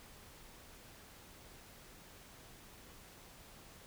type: silence
effects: pink hiss -57 dBFS RMS until 3.86 s